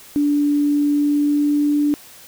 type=tone with pitch glide; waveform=sine; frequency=290.9 to 293.1 Hz; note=D4 to D4; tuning=-16 to -3 cents; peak=-14 dBFS; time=0.16-1.94 s; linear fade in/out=0 ms; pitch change=+13 cents; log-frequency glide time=0.88-1.76 s; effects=white hiss -43 dBFS RMS until 2.27 s